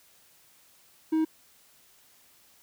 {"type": "tone", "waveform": "triangle", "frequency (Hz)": 317.1, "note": "D#4", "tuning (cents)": 33, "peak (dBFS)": -20, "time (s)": [1.12, 1.25], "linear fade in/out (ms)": 10, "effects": ["white hiss -60 dBFS RMS until 2.62 s"]}